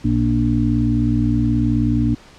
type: harmonic tone with a mistuned harmonic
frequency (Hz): 59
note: A#1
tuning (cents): +22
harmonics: 1 / 2 / 4 / 5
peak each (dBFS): -22 / -19 / -19 / -20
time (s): 0.04-2.15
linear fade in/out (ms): 10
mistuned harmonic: 2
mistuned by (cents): +25
effects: pink hiss -45 dBFS RMS until 2.38 s + low-pass 6000 Hz 12 dB/octave